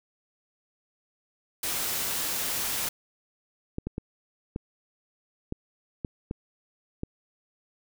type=noise; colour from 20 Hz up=white; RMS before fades=-30 dBFS; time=1.63-2.89 s; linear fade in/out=5 ms
type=clicks; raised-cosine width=3 ms; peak=-18 dBFS; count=8; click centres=3.784 / 3.87 / 3.981 / 4.561 / 5.524 / 6.048 / 6.311 / 7.034 s
effects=none